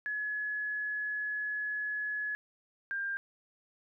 sine tone pair in turn, 1697 / 1596.5 Hz, G#6 / G6, +37 / +31 cents, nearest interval minor second, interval 106 cents, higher first, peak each -32 / -32 dBFS, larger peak neither, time 0.06-2.35 / 2.91-3.17 s, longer first, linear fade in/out 0 ms, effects none

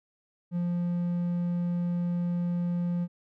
triangle tone, 174.61 Hz, F3, in tune, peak -24 dBFS, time 0.51-3.08 s, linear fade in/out 50 ms, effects none

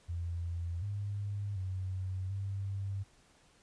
sine tone with pitch steps, 85.5 / 101.5 / 93.6 / 98.3 Hz, F2 / G#2 / F#2 / G2, -36 / -39 / +20 / +5 cents, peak -34 dBFS, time 0.08-3.04 s, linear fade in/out 20 ms, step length 740 ms, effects pink hiss -65 dBFS RMS until 3.62 s + resampled to 22050 Hz

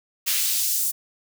white noise with high-pass filter sweep, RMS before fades -23 dBFS, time 0.26-0.92 s, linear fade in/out 20 ms, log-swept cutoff 2000 to 8300 Hz, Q 0.92, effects none

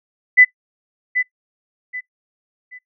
sine tone with echo, 2000 Hz, B6, 21 cents sharp, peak -5 dBFS, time 0.37-0.45 s, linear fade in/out 20 ms, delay 780 ms, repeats 3, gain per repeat -10 dB, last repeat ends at 2.79 s, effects noise-tail reverb RT60 0.1 s tail -18 dB re dry

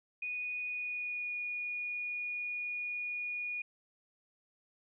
sine tone with pitch glide, 2472 to 2449 Hz, D#7 to D#7, -12 to -28 cents, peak -35 dBFS, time 0.22-3.62 s, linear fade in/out 5 ms, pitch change -16 cents, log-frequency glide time 0.67-1.35 s, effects none

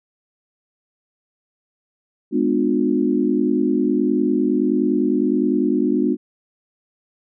sine chord, G# diminished seventh, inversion none, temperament just, 207.7 / 249.2 / 299 / 358.8 Hz, G#3 / B3 / D4 / F4, 0 / +16 / +31 / +47 cents, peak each -23 / -20 / -20 / -22 dBFS, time 2.31-6.17 s, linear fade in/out 50 ms, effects none

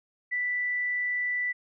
sine tone, 1975.5 Hz, B6, in tune, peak -26 dBFS, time 0.31-1.53 s, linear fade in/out 20 ms, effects none

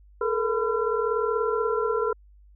sine tone cluster, 429.1 / 453.3 / 469.8 / 1006 / 1363 Hz, A4 / A#4 / A#4 / B5 / F6, -43 / -48 / +13 / +32 / -43 cents, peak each -26 / -35 / -27 / -31 / -30 dBFS, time 0.21-2.13 s, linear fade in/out 5 ms, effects added 50 Hz sine -50 dBFS peak until 2.55 s

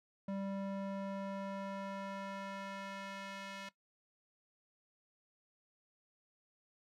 square tone with band-pass filter sweep, 196 Hz, G3, in tune, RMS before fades -43 dBFS, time 0.28-3.69 s, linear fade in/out 5 ms, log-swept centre 390 to 2400 Hz, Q 0.78, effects noise-tail reverb RT60 0.1 s tail -17 dB re dry

